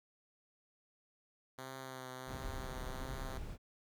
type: tone with vibrato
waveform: 5% pulse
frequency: 130.4 Hz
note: C3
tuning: 5 cents flat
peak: -34 dBFS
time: 1.58-3.38 s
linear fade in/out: 5 ms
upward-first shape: triangle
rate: 1.4 Hz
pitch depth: 28 cents each way
type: noise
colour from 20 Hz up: brown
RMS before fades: -44 dBFS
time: 2.26-3.58 s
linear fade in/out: 50 ms
effects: none